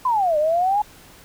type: exponential two-way sweep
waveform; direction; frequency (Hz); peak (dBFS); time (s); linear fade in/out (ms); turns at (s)
sine; down then up; 1046.5 to 590 to 853; -16; 0.05-0.82; 5; 0.38
effects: pink hiss -47 dBFS RMS until 1.24 s